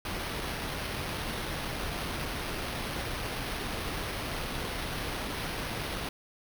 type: noise with sample-and-hold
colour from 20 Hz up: pink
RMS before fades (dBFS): -35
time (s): 0.05-6.09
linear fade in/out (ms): 2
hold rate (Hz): 7350
effects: none